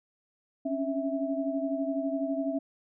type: tone cluster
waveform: sine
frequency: 271.9 / 283.9 / 657 Hz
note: C#4 / C#4 / E5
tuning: -33 / +41 / -6 cents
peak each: -31 / -34 / -32 dBFS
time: 0.65-2.59 s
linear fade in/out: 10 ms
effects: none